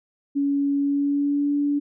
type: tone with pitch glide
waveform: sine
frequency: 281.7 to 288 Hz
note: C#4 to D4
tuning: +28 to -34 cents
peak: -19 dBFS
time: 0.35-1.8 s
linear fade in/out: 20 ms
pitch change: +38 cents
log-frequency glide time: 0.78-1.54 s
effects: none